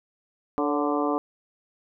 harmonic tone with a mistuned harmonic, 146.83 Hz, D3, in tune, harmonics 2 / 3 / 4 / 5 / 6 / 7 / 8, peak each -26 / -29 / -31 / -31 / -35 / -32 / -32 dBFS, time 0.58-1.18 s, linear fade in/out 0 ms, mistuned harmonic 4, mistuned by -54 cents, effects none

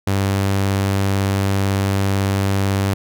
sawtooth tone, 98 Hz, G2, in tune, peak -12 dBFS, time 0.07-2.94 s, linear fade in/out 5 ms, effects none

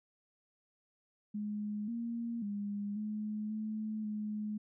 sine tone with pitch steps, 209.1 / 233.3 / 203.8 / 212.5 / 216.1 / 211.6 Hz, G#3 / A#3 / G#3 / G#3 / A3 / G#3, +12 / +2 / -32 / +40 / -31 / +33 cents, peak -35 dBFS, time 1.34-4.58 s, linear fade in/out 10 ms, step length 540 ms, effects none

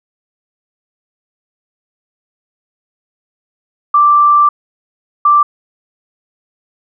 sine tone pair in turn, 1174.7 / 1174.7 Hz, D6 / D6, 0 / 0 cents, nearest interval unison, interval 0 cents, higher neither, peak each -5 dBFS, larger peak neither, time 3.94-4.49 / 5.25-5.43 s, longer first, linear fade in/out 5 ms, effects none

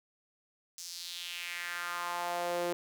sawtooth tone with high-pass filter sweep, 174.61 Hz, F3, in tune, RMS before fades -37 dBFS, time 0.78-2.73 s, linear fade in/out 0 ms, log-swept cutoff 6000 to 410 Hz, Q 2.8, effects none

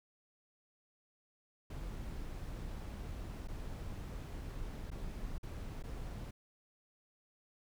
brown noise with dropouts, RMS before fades -43 dBFS, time 1.7-6.31 s, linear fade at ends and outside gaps 5 ms, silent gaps 3.475-3.483 / 4.904-4.914 / 5.382-5.43 / 5.826-5.837 s, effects none

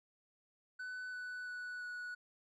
triangle tone with pitch steps, 1500 / 1489.6 / 1479.3 / 1469.1 Hz, F#6 / F#6 / F#6 / F#6, +23 / +11 / -1 / -13 cents, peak -40 dBFS, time 0.79-2.15 s, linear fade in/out 10 ms, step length 340 ms, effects resampled to 22050 Hz

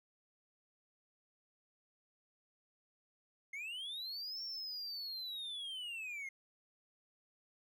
triangle linear two-way sweep, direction up then down, 2102 to 5500 to 2102 Hz, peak -40 dBFS, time 3.53-6.29 s, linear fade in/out 5 ms, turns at 4.43 s, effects none

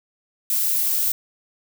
violet noise, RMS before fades -21 dBFS, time 0.5-1.12 s, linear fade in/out 2 ms, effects none

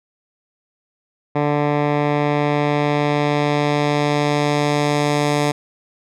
10% pulse tone with low-pass filter sweep, 146.83 Hz, D3, in tune, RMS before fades -18 dBFS, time 1.35-5.52 s, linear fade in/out 10 ms, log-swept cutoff 1700 to 8900 Hz, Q 0.78, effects none

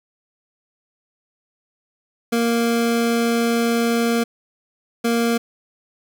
25% pulse tone bursts at uneven times, 233.1 Hz, A#3, in tune, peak -13 dBFS, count 2, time 2.32-4.24 / 5.04-5.38 s, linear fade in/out 10 ms, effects none

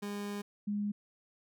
30% pulse / sine tone pair in turn, 204 / 206 Hz, G#3 / G#3, -31 / -14 cents, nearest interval unison, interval 17 cents, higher second, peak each -34 / -31 dBFS, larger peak second, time 0.02-0.42 / 0.67-0.92 s, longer first, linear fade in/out 10 ms, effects none

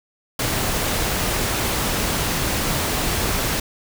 pink noise, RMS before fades -22 dBFS, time 0.39-3.6 s, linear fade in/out 5 ms, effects none

